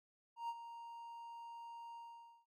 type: tone with ADSR envelope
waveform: triangle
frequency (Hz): 932.3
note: A#5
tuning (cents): 0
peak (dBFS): -36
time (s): 0.36-2.46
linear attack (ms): 130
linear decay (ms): 44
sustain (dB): -11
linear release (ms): 510
effects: none